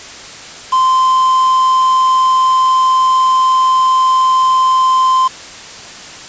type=tone with quantisation; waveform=triangle; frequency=1038 Hz; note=C6; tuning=14 cents flat; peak=-6 dBFS; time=0.72-5.28 s; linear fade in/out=10 ms; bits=4; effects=white hiss -31 dBFS RMS until 6.28 s + resampled to 16000 Hz